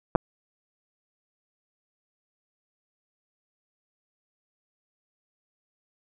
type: clicks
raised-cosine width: 1 ms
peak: -7 dBFS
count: 2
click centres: 0.152 / 0.158 s
effects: none